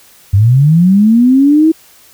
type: linear sweep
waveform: sine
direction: up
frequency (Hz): 93 to 326.1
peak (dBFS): -4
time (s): 0.33-1.72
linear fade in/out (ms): 10
effects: white hiss -43 dBFS RMS until 2.13 s